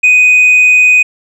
sine tone with tanh clipping, 2495 Hz, D#7, 4 cents sharp, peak -4 dBFS, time 0.03-1.03 s, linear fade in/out 10 ms, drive 1 dB, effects none

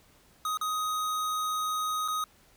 square tone with dropouts, 1253 Hz, D#6, 12 cents sharp, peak -29 dBFS, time 0.45-2.24 s, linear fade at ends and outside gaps 2 ms, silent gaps 0.573-0.612 / 2.079-2.083 s, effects pink hiss -61 dBFS RMS until 2.56 s

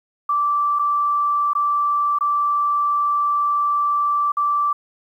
sine tone with dropouts, 1167 Hz, D6, 11 cents flat, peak -16 dBFS, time 0.29-4.73 s, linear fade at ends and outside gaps 5 ms, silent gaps 0.789-0.793 / 1.534-1.551 / 2.187-2.208 / 4.32-4.369 s, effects 9-bit

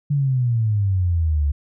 sine exponential sweep, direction down, 147 to 70.1 Hz, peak -16 dBFS, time 0.1-1.52 s, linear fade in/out 10 ms, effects none

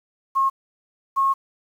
sine tone pair in turn, 1080 / 1086.3 Hz, C#6 / C#6, -45 / -35 cents, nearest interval unison, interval 10 cents, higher second, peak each -16 dBFS, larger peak neither, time 0.35-0.5 / 1.16-1.34 s, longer second, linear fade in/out 20 ms, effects 8-bit

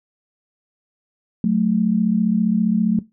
sine tone pair together, 185 / 220 Hz, F#3 / A3, 0 / 0 cents, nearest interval minor third, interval 300 cents, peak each -18 / -17 dBFS, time 1.44-2.99 s, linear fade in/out 2 ms, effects noise-tail reverb RT60 0.2 s tail -18 dB re dry

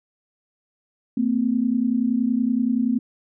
sine tone pair together, 226.4 / 257 Hz, A3 / C4, +50 / -31 cents, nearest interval major second, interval 219 cents, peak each -21 dBFS, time 1.17-2.99 s, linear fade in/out 5 ms, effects none

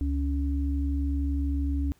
sine tone pair together, 70.22 / 280.9 Hz, C#2 / C#4, +23 / +23 cents, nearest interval 2 octaves, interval 2400 cents, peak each -25 / -31 dBFS, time 0.01-1.92 s, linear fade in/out 0 ms, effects pink hiss -64 dBFS RMS until 1.99 s

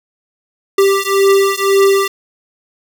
square beating tone pair, 392 / 393.9 Hz, G4 / G4, 0 / +8 cents, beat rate 1.9 Hz, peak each -13 dBFS, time 0.78-2.08 s, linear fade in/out 5 ms, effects none

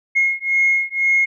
sine beating tone pair, 2155 / 2157 Hz, C#7 / C#7, -49 / -48 cents, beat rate 2 Hz, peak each -17 dBFS, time 0.15-1.26 s, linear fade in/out 20 ms, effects tanh soft clip ceiling -7 dBFS

